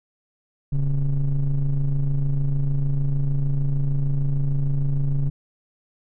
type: ring-modulated tone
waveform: triangle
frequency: 63.4 Hz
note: B1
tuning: 46 cents sharp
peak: -13 dBFS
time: 0.72-5.3 s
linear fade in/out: 10 ms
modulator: 76.7 Hz
effects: none